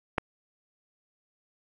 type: clicks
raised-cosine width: 0.5 ms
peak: -29 / -10 dBFS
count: 2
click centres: 0.179 / 0.182 s
effects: none